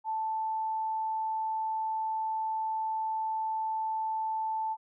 sine tone, 880 Hz, A5, in tune, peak -29 dBFS, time 0.04-4.77 s, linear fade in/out 50 ms, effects none

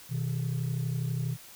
sine tone pair together, 124.2 / 156.48 Hz, B2 / D#3, +10 / +10 cents, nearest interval major third, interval 400 cents, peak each -28 / -30 dBFS, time 0.09-1.37 s, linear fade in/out 50 ms, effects tanh soft clip ceiling -25 dBFS + white hiss -50 dBFS RMS until 1.55 s

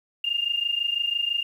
sine tone pair together, 2794 / 2820 Hz, F7 / F7, 0 / +16 cents, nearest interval unison, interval 16 cents, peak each -27 / -25 dBFS, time 0.24-1.43 s, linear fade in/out 5 ms, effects 9-bit

